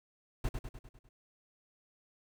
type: noise with echo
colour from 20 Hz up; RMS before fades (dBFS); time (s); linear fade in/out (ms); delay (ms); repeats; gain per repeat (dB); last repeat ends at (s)
brown; -32; 0.44-0.49; 5; 100; 6; -5; 1.09
effects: none

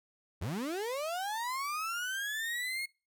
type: linear sweep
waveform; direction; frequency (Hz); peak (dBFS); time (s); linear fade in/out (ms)
35% pulse; up; 70.8 to 2176; -32; 0.41-2.86; 10
effects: noise-tail reverb RT60 0.3 s tail -23 dB re dry

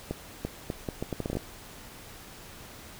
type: accelerating click train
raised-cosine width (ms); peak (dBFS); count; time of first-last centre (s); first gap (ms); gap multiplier
2; -17; 12; 0.11-1.37; 340; 0.74
effects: pink hiss -47 dBFS RMS until 2.99 s

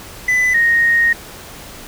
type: tone pair in turn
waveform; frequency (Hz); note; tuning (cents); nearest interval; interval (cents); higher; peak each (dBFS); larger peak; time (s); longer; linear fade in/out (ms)
triangle / sine; 2000 / 1863.9; B6 / A#6; +21 / -1; minor second; 122; first; -10; neither; 0.28-0.54 / 0.54-1.13; second; 5
effects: pink hiss -35 dBFS RMS until 1.87 s

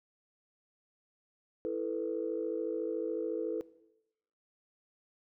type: chord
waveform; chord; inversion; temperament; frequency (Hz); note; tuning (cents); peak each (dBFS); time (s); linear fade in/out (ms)
sine; E suspended fourth; none; equal; 329.6 / 440 / 493.9; E4 / A4 / B4; 0 / 0 / 0; -37 / -35 / -36; 1.65-3.61; 0
effects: noise-tail reverb RT60 0.9 s tail -19 dB re dry + tanh soft clip ceiling -22 dBFS

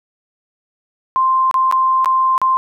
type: tone with dropouts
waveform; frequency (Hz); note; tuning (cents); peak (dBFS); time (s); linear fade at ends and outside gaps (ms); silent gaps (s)
sine; 1046.5; C6; 0; -11; 1.16-2.57; 0; 1.512-1.542 / 1.713-1.724 / 2.046-2.058 / 2.379-2.416
effects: none

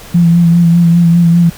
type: tone with vibrato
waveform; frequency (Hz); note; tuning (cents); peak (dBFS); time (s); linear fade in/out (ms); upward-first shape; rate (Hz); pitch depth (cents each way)
sine; 170.1; F3; -45; -4; 0.14-1.5; 10; sine; 5; 31
effects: pink hiss -33 dBFS RMS until 1.57 s

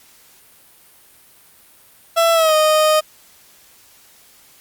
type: tone with pitch glide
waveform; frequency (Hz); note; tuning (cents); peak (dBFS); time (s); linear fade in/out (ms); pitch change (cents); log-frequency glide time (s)
30% pulse; 667 to 618.7; E5 to D#5; +20 to -10; -9; 2.16-3.01; 20; -130; 2.33-2.54
effects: white hiss -49 dBFS RMS until 4.6 s + Opus 48 kbps

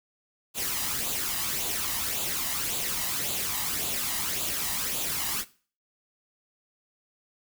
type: noise with flanger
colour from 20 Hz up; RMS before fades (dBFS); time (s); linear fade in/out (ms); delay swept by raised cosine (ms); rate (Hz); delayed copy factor
white; -30; 0.54-5.45; 50; 0.27 to 1.04; 1.8; +0.55
effects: noise-tail reverb RT60 0.4 s tail -18 dB re dry

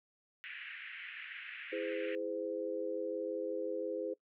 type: band-pass noise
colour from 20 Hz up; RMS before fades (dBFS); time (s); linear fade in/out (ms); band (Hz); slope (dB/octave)
pink; -47; 0.44-2.15; 0; 1600 to 2800; 48
type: chord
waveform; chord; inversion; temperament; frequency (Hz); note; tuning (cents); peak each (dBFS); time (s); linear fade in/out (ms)
sine; E augmented; none; equal with one note detuned; 329.6 / 415.3 / 514; E4 / G#4 / B#4; 0 / 0 / -31; -41 / -40 / -38; 1.72-4.14; 10
effects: noise-tail reverb RT60 0.1 s tail -21 dB re dry

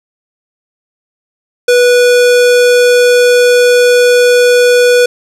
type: tone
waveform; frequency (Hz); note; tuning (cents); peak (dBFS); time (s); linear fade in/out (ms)
square; 490; B4; -14; -5; 1.68-5.06; 5
effects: low-pass 10000 Hz 12 dB/octave + 7-bit

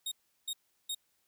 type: tone bursts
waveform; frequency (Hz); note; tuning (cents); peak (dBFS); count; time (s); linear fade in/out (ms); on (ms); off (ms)
sawtooth; 3729; A#7; 0; -31; 3; 0.06-0.948; 5; 56; 360
effects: white hiss -75 dBFS RMS until 1.27 s

